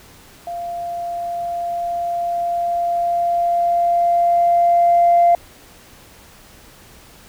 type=tone with level ramp; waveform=sine; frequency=692 Hz; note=F5; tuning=16 cents flat; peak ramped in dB=-24 to -8 dBFS; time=0.47-5.35 s; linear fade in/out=2 ms; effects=tanh soft clip ceiling -5 dBFS + pink hiss -45 dBFS RMS until 7.28 s